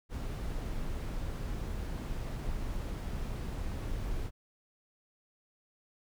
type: noise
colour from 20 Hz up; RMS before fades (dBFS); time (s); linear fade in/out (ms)
brown; -36; 0.09-4.31; 50
effects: none